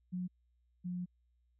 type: tone pair in turn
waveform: sine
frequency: 180.8 / 178.62 Hz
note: F#3 / F3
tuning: -40 / +39 cents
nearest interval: unison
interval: 21 cents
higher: first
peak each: -35 / -36 dBFS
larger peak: first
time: 0.12-0.28 / 0.84-1.06 s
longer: second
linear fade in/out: 20 ms
effects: added 60 Hz sine -70 dBFS peak until 1.59 s